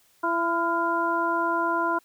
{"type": "harmonic tone with a mistuned harmonic", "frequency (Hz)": 336.3, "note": "E4", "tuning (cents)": 35, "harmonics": [1, 2, 3, 4], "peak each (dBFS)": [-29, -30, -25, -28], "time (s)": [0.23, 1.99], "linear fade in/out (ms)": 10, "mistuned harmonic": 4, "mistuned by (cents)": 67, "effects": ["white hiss -62 dBFS RMS until 2.04 s"]}